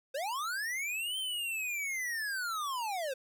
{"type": "linear two-way sweep", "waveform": "square", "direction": "up then down", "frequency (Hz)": [503, 3136, 503], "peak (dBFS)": -34, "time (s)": [0.14, 3.14], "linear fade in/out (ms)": 10, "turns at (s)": 1.18, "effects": []}